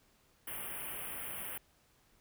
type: band-stop noise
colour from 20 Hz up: white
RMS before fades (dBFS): -42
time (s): 0.47-1.58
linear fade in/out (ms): 5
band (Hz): 3200 to 9100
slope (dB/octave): 96
effects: pink hiss -69 dBFS RMS until 2.2 s